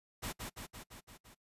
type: noise with echo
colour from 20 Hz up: pink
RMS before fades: -40 dBFS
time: 0.22-0.33 s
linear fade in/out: 20 ms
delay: 170 ms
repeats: 6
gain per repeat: -3 dB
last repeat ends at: 1.35 s
effects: noise-tail reverb RT60 0.1 s tail -23 dB re dry + resampled to 32000 Hz